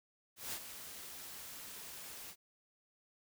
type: noise with ADSR envelope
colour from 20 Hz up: white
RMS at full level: -40 dBFS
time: 0.36-2.36 s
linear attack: 170 ms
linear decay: 56 ms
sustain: -9 dB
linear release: 63 ms
effects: none